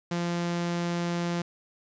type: tone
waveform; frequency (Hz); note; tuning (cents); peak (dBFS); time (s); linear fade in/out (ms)
sawtooth; 172.6; F3; -20; -23; 0.11-1.42; 5
effects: resampled to 16000 Hz + 9-bit